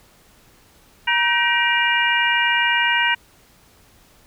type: harmonic tone with a mistuned harmonic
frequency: 473.9 Hz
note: A#4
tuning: 28 cents sharp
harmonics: 2 / 3 / 4 / 5 / 6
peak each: -22 / -22 / -22 / -22 / -22 dBFS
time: 1.07-3.15 s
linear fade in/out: 10 ms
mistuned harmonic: 3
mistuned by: +140 cents
effects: pink hiss -53 dBFS RMS until 4.26 s

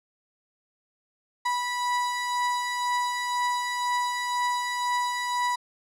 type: beating tone pair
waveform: 35% pulse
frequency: 979 / 981 Hz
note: B5 / B5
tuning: -15 / -12 cents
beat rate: 2 Hz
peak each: -32 / -24 dBFS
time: 1.45-5.56 s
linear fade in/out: 10 ms
effects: low-pass 9000 Hz 12 dB/octave

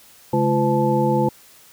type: tone cluster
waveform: sine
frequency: 138.1 / 213.2 / 344.3 / 506 / 870 Hz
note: C#3 / G#3 / F4 / B4 / A5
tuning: -6 / +46 / -25 / +42 / -20 cents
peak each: -22 dBFS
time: 0.33-1.29 s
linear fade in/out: 5 ms
effects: white hiss -49 dBFS RMS until 1.72 s

